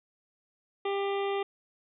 harmonic tone, 397.2 Hz, G4, 23 cents sharp, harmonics 1 / 2 / 3 / 5 / 6 / 7 / 8 / 9, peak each -29 / -35 / -39 / -43 / -45 / -46 / -47 / -48 dBFS, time 0.85-1.43 s, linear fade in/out 5 ms, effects none

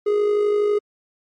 triangle tone with amplitude modulation, 415.2 Hz, G#4, in tune, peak -12 dBFS, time 0.06-0.79 s, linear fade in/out 10 ms, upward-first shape sine, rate 52.2 Hz, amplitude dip 45%, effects MP3 48 kbps

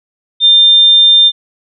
sine tone, 3600 Hz, A7, 39 cents sharp, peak -3 dBFS, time 0.4-1.32 s, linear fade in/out 50 ms, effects none

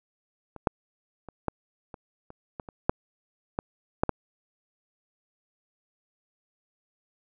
clicks, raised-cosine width 1 ms, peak -27 / -7 / -27 / -12 / -26 / -30 / -21 / -27 / -6 / -13 / -7 / -10 dBFS, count 12, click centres 0.563 / 0.672 / 1.287 / 1.483 / 1.942 / 2.304 / 2.598 / 2.688 / 2.895 / 3.589 / 4.035 / 4.093 s, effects none

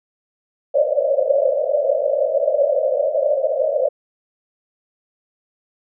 pink band-pass noise, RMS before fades -18 dBFS, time 0.74-3.89 s, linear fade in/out 10 ms, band 530 to 620 Hz, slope 96 dB/octave, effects none

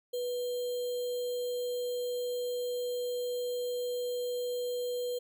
sine tone with sample-and-hold, 490.9 Hz, B4, 10 cents flat, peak -31 dBFS, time 0.13-5.19 s, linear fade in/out 10 ms, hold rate 3675 Hz, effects none

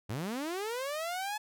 sawtooth linear sweep, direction up, 92.5 to 862 Hz, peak -30 dBFS, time 0.09-1.38 s, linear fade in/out 10 ms, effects none

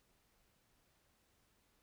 silence, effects pink hiss -75 dBFS RMS until 1.82 s

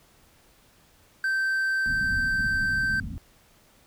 triangle tone, 1556 Hz, G6, 13 cents flat, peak -21 dBFS, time 1.24-3 s, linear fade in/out 2 ms
pink low-pass noise, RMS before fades -34 dBFS, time 1.86-3.18 s, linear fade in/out 0 ms, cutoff 270 Hz, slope 96 dB/octave
effects pink hiss -59 dBFS RMS until 3.86 s

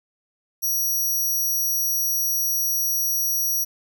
5% pulse tone, 5780 Hz, F#8, 41 cents flat, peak -15 dBFS, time 0.62-3.65 s, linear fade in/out 20 ms, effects none

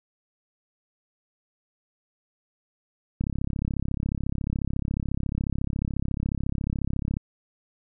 click train, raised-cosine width 5 ms, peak -15 dBFS, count 136, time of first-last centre 3.21-7.169 s, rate 34.1 Hz, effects none

